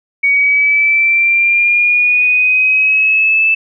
sine exponential sweep, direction up, 2245 to 2637 Hz, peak -8 dBFS, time 0.23-3.55 s, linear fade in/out 10 ms, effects none

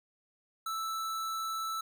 square tone, 1318.5 Hz, E6, in tune, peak -34 dBFS, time 0.66-1.81 s, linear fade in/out 5 ms, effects none

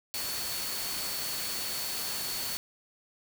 sine tone in noise, 4435 Hz, C#8, in tune, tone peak -38 dBFS, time 0.14-2.57 s, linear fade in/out 0 ms, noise white, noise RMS -35 dBFS, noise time 0.14-2.57 s, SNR -6 dB, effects none

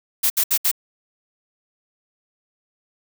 blue noise bursts, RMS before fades -18 dBFS, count 4, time 0.23-0.715 s, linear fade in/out 10 ms, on 71 ms, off 67 ms, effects none

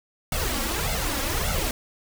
pink noise with flanger, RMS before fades -26 dBFS, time 0.32-1.71 s, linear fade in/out 2 ms, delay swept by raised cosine 1.4 to 3.7 ms, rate 1.7 Hz, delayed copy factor +0.95, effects none

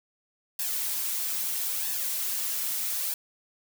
blue noise with flanger, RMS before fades -30 dBFS, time 0.59-3.14 s, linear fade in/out 2 ms, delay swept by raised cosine 1.1 to 6.2 ms, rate 0.77 Hz, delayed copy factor +0.75, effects none

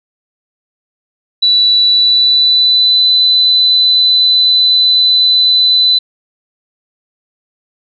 sine tone with pitch glide, 3951 to 4006 Hz, B7 to B7, 0 to +24 cents, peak -6 dBFS, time 1.42-5.99 s, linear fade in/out 10 ms, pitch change +24 cents, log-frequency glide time 1.9-3.04 s, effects none

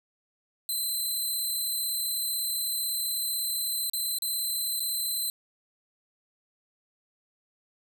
10% pulse tone with dropouts, 4059 Hz, B7, 47 cents sharp, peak -21 dBFS, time 0.69-5.3 s, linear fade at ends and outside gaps 1 ms, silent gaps 3.898-3.934 / 4.186-4.221 / 4.796-4.803 s, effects none

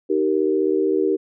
sine chord, Eb major, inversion none, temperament equal with one note detuned, 311.1 / 387 / 466.2 Hz, Eb4 / G4 / Bb4, 0 / -22 / 0 cents, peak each -22 / -19 / -23 dBFS, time 0.09-1.17 s, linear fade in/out 20 ms, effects none

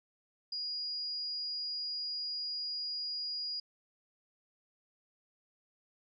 sine tone, 4875 Hz, D#8, 36 cents flat, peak -35 dBFS, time 0.52-3.6 s, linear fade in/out 5 ms, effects none

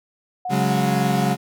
sine tone with pitch glide, 731 to 716.8 Hz, F#5 to F5, -21 to +45 cents, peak -24 dBFS, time 0.45-1.35 s, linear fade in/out 5 ms, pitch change -34 cents, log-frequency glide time 0.67-0.86 s
35% pulse chord, C# suspended fourth, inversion none, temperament equal, 138.59 / 185 / 207.7 Hz, C#3 / F#3 / G#3, 0 / 0 / 0 cents, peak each -21 dBFS, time 0.49-1.37 s, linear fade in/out 50 ms
effects none

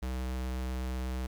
square tone, 63.7 Hz, C2, 46 cents flat, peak -33 dBFS, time 0.02-1.27 s, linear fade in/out 10 ms, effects 11-bit

